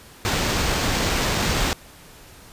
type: noise with sample-and-hold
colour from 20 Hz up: pink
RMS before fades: -22 dBFS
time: 0.25-1.73 s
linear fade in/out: 0 ms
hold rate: 11025 Hz
effects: pink hiss -46 dBFS RMS until 2.52 s + resampled to 32000 Hz